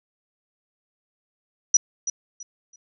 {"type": "tone with echo", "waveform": "sine", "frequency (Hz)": 5860, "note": "F#8", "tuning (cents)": -18, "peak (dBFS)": -11, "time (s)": [1.74, 1.77], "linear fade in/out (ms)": 5, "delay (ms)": 330, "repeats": 3, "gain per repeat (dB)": -12, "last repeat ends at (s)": 2.76, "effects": []}